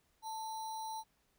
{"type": "tone with sample-and-hold", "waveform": "sine", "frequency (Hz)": 882, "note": "A5", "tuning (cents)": 4, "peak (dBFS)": -39, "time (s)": [0.22, 1.04], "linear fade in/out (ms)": 50, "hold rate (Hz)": 4900, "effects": ["pink hiss -75 dBFS RMS until 1.38 s"]}